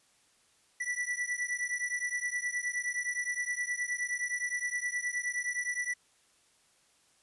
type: beating tone pair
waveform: square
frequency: 1959 / 1968.6 Hz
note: B6 / B6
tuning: -15 / -6 cents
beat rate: 9.6 Hz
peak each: -35 / -36 dBFS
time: 0.8-5.94 s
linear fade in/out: 10 ms
effects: white hiss -67 dBFS RMS until 7.22 s + resampled to 24000 Hz